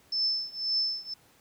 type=tone with tremolo; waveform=sine; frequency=5274 Hz; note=E8; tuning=in tune; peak=-23 dBFS; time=0.12-1.14 s; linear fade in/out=5 ms; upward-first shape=triangle; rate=1.9 Hz; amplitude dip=95%; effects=pink hiss -61 dBFS RMS until 1.4 s + high-pass 80 Hz 12 dB/octave